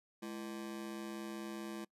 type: ring-modulated tone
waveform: 40% pulse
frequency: 274.6 Hz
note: C#4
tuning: 16 cents flat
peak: -38 dBFS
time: 0.22-1.85 s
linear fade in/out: 10 ms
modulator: 62.3 Hz
effects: noise-tail reverb RT60 0.1 s tail -24 dB re dry + resampled to 32000 Hz